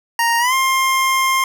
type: tone with pitch glide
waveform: 25% pulse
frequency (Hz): 932.3 to 1058.6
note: A#5 to C6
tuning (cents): 0 to +20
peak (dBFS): -10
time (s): 0.19-1.44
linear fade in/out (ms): 2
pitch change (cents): +220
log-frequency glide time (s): 0.39-0.54
effects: none